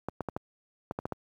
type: clicks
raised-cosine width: 1 ms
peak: -18 dBFS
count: 8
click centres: 0.086 / 0.207 / 0.287 / 0.365 / 0.911 / 0.989 / 1.055 / 1.123 s
effects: high-pass 80 Hz 12 dB/octave + 10-bit